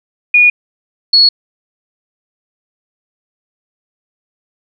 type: tone pair in turn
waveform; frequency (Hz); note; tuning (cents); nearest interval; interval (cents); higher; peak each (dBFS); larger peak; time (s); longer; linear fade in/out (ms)
sine; 2448 / 4362; D#7 / C#8; -29 / -29; minor seventh; 1000; second; -4; neither; 0.34-0.5 / 1.13-1.29; neither; 5
effects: none